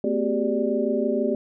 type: tone cluster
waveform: sine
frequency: 223.9 / 255.2 / 379.9 / 406.3 / 588 Hz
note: A3 / C4 / F#4 / G#4 / D5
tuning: +30 / -43 / +46 / -38 / +2 cents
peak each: -27 dBFS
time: 0.04-1.35 s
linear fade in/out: 2 ms
effects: none